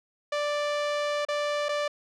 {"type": "tone with dropouts", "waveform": "sawtooth", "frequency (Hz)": 587.3, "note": "D5", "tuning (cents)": 0, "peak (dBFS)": -22, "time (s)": [0.32, 1.88], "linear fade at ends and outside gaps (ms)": 5, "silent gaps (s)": [[1.251, 1.285], [1.686, 1.69]], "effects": ["low-pass 5000 Hz 12 dB/octave"]}